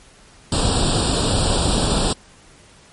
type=noise with comb filter; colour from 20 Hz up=pink; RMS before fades=-18 dBFS; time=0.52-2.13 s; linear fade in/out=2 ms; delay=0.24 ms; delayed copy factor=+1; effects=pink hiss -48 dBFS RMS until 2.92 s + MP3 48 kbps